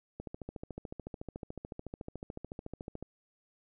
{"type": "click train", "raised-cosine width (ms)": 2, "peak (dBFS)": -27, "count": 40, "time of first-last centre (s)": [0.2, 3.026], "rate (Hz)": 13.8, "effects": []}